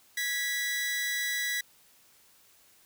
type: tone pair together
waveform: sawtooth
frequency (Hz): 1661.2 / 1961.3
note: G#6 / B6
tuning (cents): 0 / -13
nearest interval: minor third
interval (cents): 287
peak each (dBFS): -34 / -26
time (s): 0.17-1.61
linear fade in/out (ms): 5
effects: white hiss -61 dBFS RMS until 2.85 s